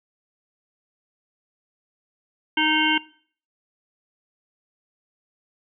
harmonic tone, 310 Hz, D#4, 6 cents flat, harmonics 1 / 3 / 5 / 7 / 9 / 10, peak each -25 / -25 / -25 / -25 / -25 / -25 dBFS, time 2.57-2.98 s, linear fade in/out 5 ms, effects noise-tail reverb RT60 0.5 s tail -20 dB re dry

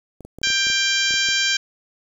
clicks, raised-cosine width 2 ms, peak -25 dBFS, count 11, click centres 0.207 / 0.25 / 0.386 / 0.416 / 0.472 / 0.503 / 0.669 / 0.701 / 1.108 / 1.14 / 1.288 s
harmonic tone, 790 Hz, G5, 13 cents sharp, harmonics 2 / 3 / 4 / 5 / 6 / 7 / 8 / 9, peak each -23 / -25 / -23 / -27 / -27 / -27 / -29 / -31 dBFS, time 0.43-1.57 s, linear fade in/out 5 ms
effects 8-bit

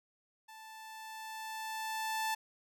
sawtooth tone with level ramp, 880 Hz, A5, in tune, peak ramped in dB -47 to -28 dBFS, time 0.48-2.35 s, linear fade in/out 10 ms, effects none

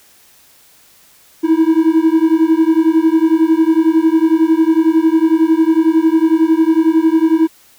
triangle beating tone pair, 317.2 / 328.2 Hz, D#4 / E4, +33 / -8 cents, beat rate 11 Hz, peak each -10 dBFS, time 1.43-7.48 s, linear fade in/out 20 ms, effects white hiss -48 dBFS RMS until 7.78 s

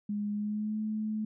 sine tone with pitch glide, 206.8 to 215.5 Hz, G#3 to A3, -7 to -36 cents, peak -30 dBFS, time 0.09-1.25 s, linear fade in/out 5 ms, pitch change +71 cents, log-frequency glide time 0.32-0.79 s, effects none

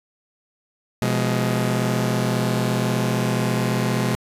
sawtooth chord, F diminished, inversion second, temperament just, 125.72 / 174.61 / 209.5 Hz, Cb3 / F3 / Ab3, +31 / 0 / +15 cents, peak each -18 / -23 / -20 dBFS, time 1.02-4.15 s, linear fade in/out 0 ms, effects resampled to 32000 Hz

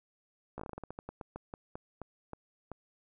slowing click train, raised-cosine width 1 ms, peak -27 dBFS, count 19, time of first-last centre 0.58-2.717 s, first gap 15 ms, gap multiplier 1.21, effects none

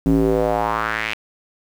square tone with band-pass filter sweep, 55 Hz, A1, in tune, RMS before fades -19 dBFS, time 0.06-1.14 s, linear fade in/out 0 ms, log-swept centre 240 to 2600 Hz, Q 3, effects 7-bit

